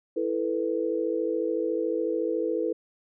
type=chord; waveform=sine; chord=E suspended fourth; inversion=none; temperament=equal; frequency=329.6 / 440 / 493.9 Hz; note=E4 / A4 / B4; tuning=0 / 0 / 0 cents; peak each=-29 dBFS; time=0.16-2.73 s; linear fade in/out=10 ms; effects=none